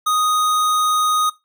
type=tone; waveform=square; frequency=1244.5 Hz; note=D#6; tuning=in tune; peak=-16 dBFS; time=0.06-1.3 s; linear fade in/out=10 ms; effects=noise-tail reverb RT60 0.2 s tail -18 dB re dry